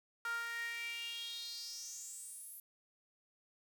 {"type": "tone with high-pass filter sweep", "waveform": "sawtooth", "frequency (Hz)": 466.2, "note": "A#4", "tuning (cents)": 0, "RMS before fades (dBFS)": -44, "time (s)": [0.25, 2.6], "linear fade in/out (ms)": 2, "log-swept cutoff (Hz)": [1300, 12000], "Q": 6.3, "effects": []}